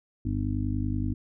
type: harmonic tone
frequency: 50.4 Hz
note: G1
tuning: 49 cents sharp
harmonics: 1 / 2 / 3 / 4 / 5 / 6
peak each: -32 / -29 / -41 / -41 / -32 / -35 dBFS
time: 0.25-1.14 s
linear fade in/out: 5 ms
effects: none